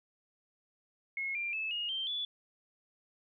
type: tone with pitch steps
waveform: sine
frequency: 2170 / 2380 / 2611 / 2863 / 3141 / 3445 Hz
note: C#7 / D7 / E7 / F7 / G7 / A7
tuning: -37 / +22 / -17 / +42 / +3 / -37 cents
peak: -33 dBFS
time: 1.17-2.25 s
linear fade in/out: 2 ms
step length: 180 ms
effects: none